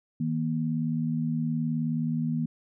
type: tone pair together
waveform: sine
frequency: 158.7 / 237.8 Hz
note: D#3 / A#3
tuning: +35 / +35 cents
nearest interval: perfect fifth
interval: 700 cents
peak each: -28 dBFS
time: 0.2-2.46 s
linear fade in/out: 5 ms
effects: none